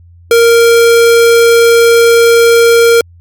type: tone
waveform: square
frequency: 465.4 Hz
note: A#4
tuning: 3 cents flat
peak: -4 dBFS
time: 0.31-3.01 s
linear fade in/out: 2 ms
effects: added 86 Hz sine -36 dBFS peak until 3.2 s + Opus 48 kbps